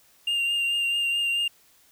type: tone with vibrato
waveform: triangle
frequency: 2794 Hz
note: F7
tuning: in tune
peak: -21 dBFS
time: 0.27-1.48 s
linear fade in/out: 5 ms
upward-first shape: triangle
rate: 4.6 Hz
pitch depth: 24 cents each way
effects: white hiss -59 dBFS RMS until 1.91 s